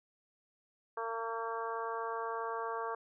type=harmonic tone; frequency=227.7 Hz; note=A#3; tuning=40 cents flat; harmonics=2 / 3 / 4 / 5 / 6 / 7; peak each=-40 / -44 / -41 / -40 / -47 / -47 dBFS; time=0.97-2.95 s; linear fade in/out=5 ms; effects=none